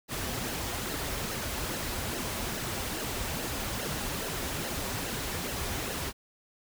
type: noise with flanger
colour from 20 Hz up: pink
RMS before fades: -34 dBFS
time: 0.08-6.13 s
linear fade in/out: 50 ms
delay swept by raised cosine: 0.84 to 6.84 ms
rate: 2.4 Hz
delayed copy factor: -0.55
effects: none